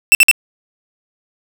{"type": "tone bursts", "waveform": "45% pulse", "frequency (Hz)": 2670, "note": "E7", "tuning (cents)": 22, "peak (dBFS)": -4, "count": 3, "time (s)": [0.12, 0.313], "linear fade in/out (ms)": 0, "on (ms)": 29, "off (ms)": 53, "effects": []}